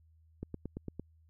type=click train; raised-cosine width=3 ms; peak=-26 dBFS; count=6; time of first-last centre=0.43-0.996 s; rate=8.83 Hz; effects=added 80 Hz sine -61 dBFS peak until 1.29 s